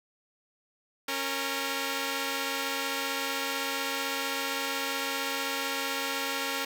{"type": "tone pair together", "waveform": "5% pulse", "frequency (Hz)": [274.6, 462.9], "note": ["C#4", "A#4"], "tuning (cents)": [-16, -12], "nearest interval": "major sixth", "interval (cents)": 904, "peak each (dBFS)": -21, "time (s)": [1.08, 6.65], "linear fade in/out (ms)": 5, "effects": []}